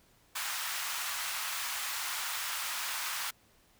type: high-pass noise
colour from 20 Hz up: pink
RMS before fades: -36 dBFS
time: 0.35-3.31 s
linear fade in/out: 10 ms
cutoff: 980 Hz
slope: 24 dB/octave
effects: pink hiss -65 dBFS RMS until 3.79 s